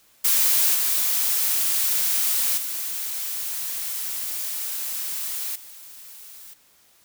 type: noise with level steps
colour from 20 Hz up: blue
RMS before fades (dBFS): -19 / -22 / -29 / -43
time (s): 0.24-6.54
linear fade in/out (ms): 10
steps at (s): 0.74 / 2.57 / 5.55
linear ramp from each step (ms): 10
effects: white hiss -58 dBFS RMS until 7.04 s